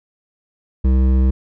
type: tone with hard clipping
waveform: sine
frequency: 64.8 Hz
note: C2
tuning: 16 cents flat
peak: -13 dBFS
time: 0.84-1.31 s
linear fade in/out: 10 ms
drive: 11 dB
effects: none